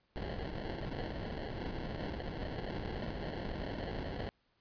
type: noise with sample-and-hold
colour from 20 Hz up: pink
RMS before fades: -40 dBFS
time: 0.16-4.29 s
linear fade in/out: 0 ms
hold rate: 1225 Hz
effects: pink hiss -75 dBFS RMS until 4.6 s + resampled to 11025 Hz